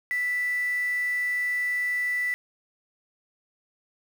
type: tone with quantisation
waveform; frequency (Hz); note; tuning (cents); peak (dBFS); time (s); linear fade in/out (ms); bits
sine; 1975.5; B6; 0; -24; 0.11-2.34; 0; 7
effects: none